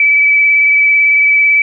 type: tone with vibrato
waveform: sine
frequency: 2300 Hz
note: D7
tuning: 37 cents flat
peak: -6 dBFS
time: 0-1.62 s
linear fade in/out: 2 ms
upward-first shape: triangle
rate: 18 Hz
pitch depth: 18 cents each way
effects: none